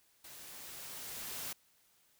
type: noise with level ramp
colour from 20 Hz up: white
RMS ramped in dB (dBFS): -52 to -41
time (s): 0.24-1.53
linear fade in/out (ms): 5
effects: white hiss -70 dBFS RMS until 2.19 s